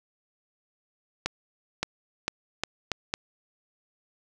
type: accelerating click train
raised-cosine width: 0.2 ms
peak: -9 dBFS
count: 6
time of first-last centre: 1.26-3.139 s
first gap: 570 ms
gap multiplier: 0.79
effects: none